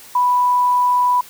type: tone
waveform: sine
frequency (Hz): 987.8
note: B5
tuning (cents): 0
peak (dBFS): -12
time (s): 0.15-1.21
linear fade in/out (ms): 5
effects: white hiss -41 dBFS RMS until 1.29 s